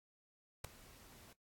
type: noise with ADSR envelope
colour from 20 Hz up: pink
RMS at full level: -40 dBFS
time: 0.64-1.33 s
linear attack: 6 ms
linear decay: 4 ms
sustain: -20 dB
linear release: 4 ms
effects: noise-tail reverb RT60 0.1 s tail -17 dB re dry + AAC 64 kbps